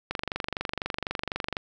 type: click train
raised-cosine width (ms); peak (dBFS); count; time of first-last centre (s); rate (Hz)
0.3; -13; 36; 0.11-1.568; 24
effects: none